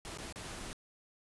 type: noise with dropouts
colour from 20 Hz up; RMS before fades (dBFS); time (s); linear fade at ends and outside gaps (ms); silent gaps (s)
pink; -44; 0.05-0.73; 0; 0.174-0.185 / 0.325-0.359
effects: resampled to 24000 Hz